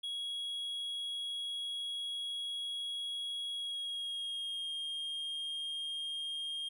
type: tone with pitch glide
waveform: triangle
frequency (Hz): 3322 to 3227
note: G#7 to G7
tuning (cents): 0 to +50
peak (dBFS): -35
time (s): 0.03-6.69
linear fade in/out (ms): 10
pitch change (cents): -50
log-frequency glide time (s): 3.52-4.73
effects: none

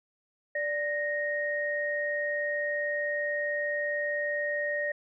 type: tone pair together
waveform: sine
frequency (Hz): 587.3 / 1864.6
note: D5 / A#6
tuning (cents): 0 / 0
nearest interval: octave + minor sixth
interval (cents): 2000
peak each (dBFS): -31 / -30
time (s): 0.55-4.92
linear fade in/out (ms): 5
effects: none

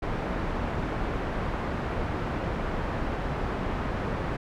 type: low-pass noise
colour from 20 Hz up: pink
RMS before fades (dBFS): -30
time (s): 0.02-4.37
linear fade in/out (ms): 10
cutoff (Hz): 1500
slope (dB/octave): 12
effects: none

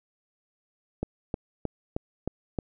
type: click train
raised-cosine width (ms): 2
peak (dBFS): -15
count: 6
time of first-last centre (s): 1.03-2.588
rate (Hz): 3.21
effects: none

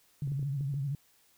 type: tone with vibrato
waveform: sine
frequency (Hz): 139.4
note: C#3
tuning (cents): +10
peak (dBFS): -30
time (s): 0.22-0.95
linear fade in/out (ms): 2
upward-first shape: sine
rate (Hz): 13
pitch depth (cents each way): 92
type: clicks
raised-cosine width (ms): 3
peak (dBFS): -35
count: 6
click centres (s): 0.275 / 0.32 / 0.394 / 0.428 / 0.609 / 0.741
effects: white hiss -66 dBFS RMS until 1.37 s

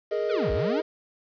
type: chord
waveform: triangle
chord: Ab suspended second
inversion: none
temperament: equal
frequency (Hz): 415.3 / 466.2 / 622.3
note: Ab4 / Bb4 / Eb5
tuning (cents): 0 / 0 / 0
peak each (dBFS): -26 / -28 / -27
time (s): 0.11-0.82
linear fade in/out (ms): 10
type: linear two-way sweep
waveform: square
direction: down then up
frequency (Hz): 521 to 44.55 to 334.2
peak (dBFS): -28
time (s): 0.29-0.81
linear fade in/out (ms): 10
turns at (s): 0.52
effects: resampled to 11025 Hz + 8-bit

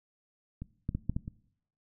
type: clicks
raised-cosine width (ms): 5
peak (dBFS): -26 / -19 / -19 / -17 / -19 / -26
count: 6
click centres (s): 0.62 / 0.891 / 0.95 / 1.096 / 1.165 / 1.279
effects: noise-tail reverb RT60 0.7 s tail -20 dB re dry

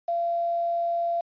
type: tone with quantisation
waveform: sine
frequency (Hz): 684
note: F5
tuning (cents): -36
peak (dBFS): -23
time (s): 0.08-1.21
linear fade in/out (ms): 5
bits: 8
effects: resampled to 11025 Hz

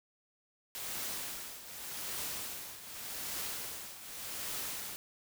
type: noise with tremolo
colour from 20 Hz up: white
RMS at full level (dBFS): -38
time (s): 0.75-4.96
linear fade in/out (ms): 0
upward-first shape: triangle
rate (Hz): 0.85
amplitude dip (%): 75
effects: none

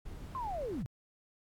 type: noise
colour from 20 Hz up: brown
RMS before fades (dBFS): -45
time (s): 0.05-0.83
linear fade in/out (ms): 10
type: linear sweep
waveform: sine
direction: down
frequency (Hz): 1078 to 103.83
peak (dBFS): -35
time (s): 0.35-0.86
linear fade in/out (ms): 0
effects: AAC 64 kbps

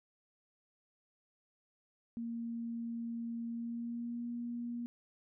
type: tone with pitch glide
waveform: sine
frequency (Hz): 232.4 to 238.1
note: A#3 to A#3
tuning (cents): -5 to +37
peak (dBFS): -37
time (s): 2.17-4.86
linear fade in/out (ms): 0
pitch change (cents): +42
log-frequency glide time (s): 3.48-4.27
effects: none

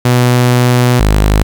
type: tone pair in turn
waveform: sawtooth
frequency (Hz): 123.47 / 51.7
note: B2 / G#1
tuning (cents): 0 / -7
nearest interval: octave + minor third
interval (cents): 1507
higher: first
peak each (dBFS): -3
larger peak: neither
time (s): 0.05-1 / 1-1.43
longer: first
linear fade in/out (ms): 5
effects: 7-bit

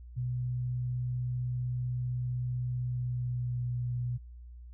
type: tone with pitch glide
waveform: sine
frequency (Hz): 124.3 to 122.59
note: B2 to B2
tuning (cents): +12 to -12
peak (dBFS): -30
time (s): 0.16-4.18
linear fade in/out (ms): 20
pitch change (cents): -24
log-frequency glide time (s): 2.84-3.69
effects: added 60 Hz sine -45 dBFS peak until 4.73 s

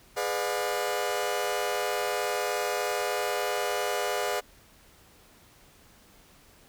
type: chord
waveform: sawtooth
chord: G# diminished seventh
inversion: none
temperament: just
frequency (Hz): 415.3 / 498.4 / 598 / 717.6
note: G#4 / B4 / D5 / F5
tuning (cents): 0 / +16 / +31 / +47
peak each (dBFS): -29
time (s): 0.16-4.41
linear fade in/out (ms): 20
effects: pink hiss -57 dBFS RMS until 6.68 s

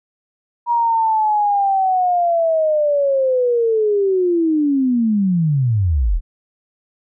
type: linear sweep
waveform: sine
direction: down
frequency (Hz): 957 to 32.59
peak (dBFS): -13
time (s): 0.66-6.21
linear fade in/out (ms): 50
effects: none

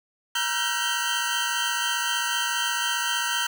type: tone cluster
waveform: 25% pulse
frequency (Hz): 949 / 1361 / 1508 / 1563 / 3122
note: A#5 / F6 / F#6 / G6 / G7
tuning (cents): +31 / -45 / +32 / -6 / -8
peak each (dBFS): -27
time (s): 0.35-3.47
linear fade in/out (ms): 5
effects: none

